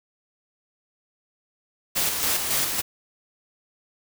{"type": "noise with tremolo", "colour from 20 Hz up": "white", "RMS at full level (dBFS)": -23, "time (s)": [1.95, 2.82], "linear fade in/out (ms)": 20, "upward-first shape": "square", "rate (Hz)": 3.6, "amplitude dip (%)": 40, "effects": []}